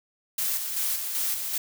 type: noise with tremolo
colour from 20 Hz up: blue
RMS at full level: -27 dBFS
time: 0.38-1.58 s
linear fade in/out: 5 ms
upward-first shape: square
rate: 2.6 Hz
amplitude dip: 40%
effects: none